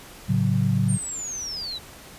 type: chord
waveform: sine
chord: F# minor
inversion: first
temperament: equal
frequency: 110 / 138.59 / 185 Hz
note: A2 / C#3 / F#3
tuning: 0 / 0 / 0 cents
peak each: -23 dBFS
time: 0.28-0.98 s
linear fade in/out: 20 ms
type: linear sweep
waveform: sine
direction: down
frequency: 8900 to 3800 Hz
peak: -29 dBFS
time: 0.88-1.79 s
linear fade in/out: 20 ms
effects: pink hiss -44 dBFS RMS until 2.18 s + resampled to 32000 Hz